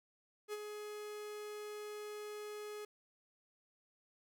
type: tone with ADSR envelope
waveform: 45% pulse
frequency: 420 Hz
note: G#4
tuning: 19 cents sharp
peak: -38 dBFS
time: 0.48-2.85 s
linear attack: 50 ms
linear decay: 34 ms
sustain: -6 dB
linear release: 4 ms
effects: none